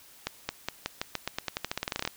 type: accelerating click train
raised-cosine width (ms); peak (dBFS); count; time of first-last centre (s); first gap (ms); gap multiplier
0.2; -12; 21; 0.27-2.076; 220; 0.89
effects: white hiss -54 dBFS RMS until 2.16 s